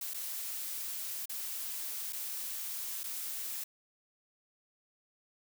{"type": "noise with dropouts", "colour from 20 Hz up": "blue", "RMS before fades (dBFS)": -39, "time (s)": [0.01, 3.64], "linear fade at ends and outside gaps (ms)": 5, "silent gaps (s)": [[0.137, 0.143], [1.257, 1.294], [2.125, 2.13], [3.034, 3.039]], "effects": []}